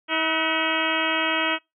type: harmonic tone with a mistuned harmonic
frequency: 320.7 Hz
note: E4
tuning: 48 cents flat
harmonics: 1 / 2 / 3 / 4 / 5 / 6 / 7 / 8 / 9 / 10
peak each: -30 / -30 / -30 / -30 / -30 / -30 / -30 / -30 / -30 / -30 dBFS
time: 0.08-1.59 s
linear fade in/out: 50 ms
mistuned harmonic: 5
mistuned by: -99 cents
effects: noise-tail reverb RT60 0.2 s tail -25 dB re dry